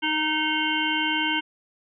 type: harmonic tone with a mistuned harmonic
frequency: 310 Hz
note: D#4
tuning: 6 cents flat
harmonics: 1 / 3 / 5 / 7 / 9 / 10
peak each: -29 / -29 / -29 / -29 / -29 / -29 dBFS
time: 0.02-1.41 s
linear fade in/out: 20 ms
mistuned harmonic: 5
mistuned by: -15 cents
effects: none